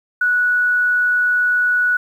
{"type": "tone", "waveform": "sine", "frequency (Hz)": 1471, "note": "F#6", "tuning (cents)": -11, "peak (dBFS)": -13, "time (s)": [0.21, 1.97], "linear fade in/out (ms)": 5, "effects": ["8-bit"]}